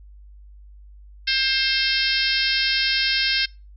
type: harmonic tone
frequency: 530 Hz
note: C5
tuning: 22 cents sharp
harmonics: 3 / 4 / 5 / 6 / 7 / 8 / 9 / 10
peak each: -27 / -27 / -27 / -27 / -27 / -27 / -27 / -27 dBFS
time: 1.27-3.46 s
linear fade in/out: 10 ms
effects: noise-tail reverb RT60 0.3 s tail -26 dB re dry + added 50 Hz sine -42 dBFS peak until 3.76 s